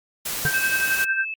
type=noise; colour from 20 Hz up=white; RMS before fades=-28 dBFS; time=0.25-1.05 s; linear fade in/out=10 ms
type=tone with exponential decay; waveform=square; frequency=146 Hz; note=D3; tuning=10 cents flat; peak=-18 dBFS; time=0.45-0.53 s; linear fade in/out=0 ms; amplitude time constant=16 ms
type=tone with tremolo; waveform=sine; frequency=1568 Hz; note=G6; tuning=in tune; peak=-18 dBFS; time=0.45-1.25 s; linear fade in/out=10 ms; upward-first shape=sine; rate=11 Hz; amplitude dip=65%
type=tone with pitch glide; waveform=sine; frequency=2588 to 2615 Hz; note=E7 to E7; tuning=-32 to -15 cents; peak=-27 dBFS; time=0.54-1.34 s; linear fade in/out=2 ms; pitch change=+17 cents; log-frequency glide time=0.93-1.14 s
effects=Opus 48 kbps